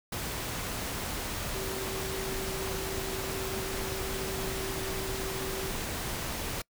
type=tone in noise; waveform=sine; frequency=383.5 Hz; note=G4; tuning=38 cents flat; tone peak=-37 dBFS; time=1.55-5.71 s; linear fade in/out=5 ms; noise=pink; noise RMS=-35 dBFS; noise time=0.12-6.62 s; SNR=-5 dB; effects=noise-tail reverb RT60 0.1 s tail -25 dB re dry